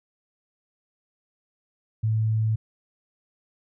sine tone, 110 Hz, A2, in tune, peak -20 dBFS, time 2.03-2.56 s, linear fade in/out 10 ms, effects none

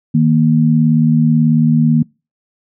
sine tone pair together, 156.5 / 234.8 Hz, D#3 / A#3, +10 / +13 cents, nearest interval perfect fifth, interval 703 cents, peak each -11 dBFS, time 0.14-2.03 s, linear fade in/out 10 ms, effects noise-tail reverb RT60 0.3 s tail -26 dB re dry

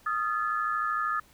sine tone cluster, 1243 / 1356 / 1722 Hz, D#6 / E6 / A6, -2 / +49 / -38 cents, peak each -28 / -33 / -33 dBFS, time 0.06-1.2 s, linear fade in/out 5 ms, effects pink hiss -59 dBFS RMS until 1.33 s

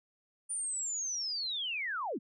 sine linear sweep, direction down, 9397 to 164.81 Hz, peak -33 dBFS, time 0.49-2.19 s, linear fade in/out 20 ms, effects none

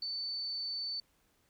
sine tone, 4519 Hz, C#8, 33 cents sharp, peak -35 dBFS, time 0.02-1 s, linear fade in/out 2 ms, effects pink hiss -72 dBFS RMS until 1.49 s

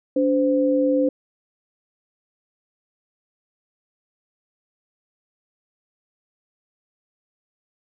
sine tone pair together, 287.3 / 515.5 Hz, D4 / C5, -38 / -26 cents, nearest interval minor seventh, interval 1012 cents, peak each -19 dBFS, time 0.16-1.09 s, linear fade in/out 5 ms, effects none

